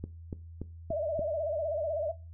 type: click train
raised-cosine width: 3 ms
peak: -24 dBFS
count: 5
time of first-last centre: 0.04-1.193 s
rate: 3.47 Hz
type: tone with vibrato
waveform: sine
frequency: 622.3 Hz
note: D#5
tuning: in tune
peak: -29 dBFS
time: 0.9-2.12 s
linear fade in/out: 10 ms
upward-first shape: sine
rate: 16 Hz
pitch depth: 120 cents each way
effects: noise-tail reverb RT60 0.3 s tail -18 dB re dry + added 83 Hz sine -44 dBFS peak until 2.33 s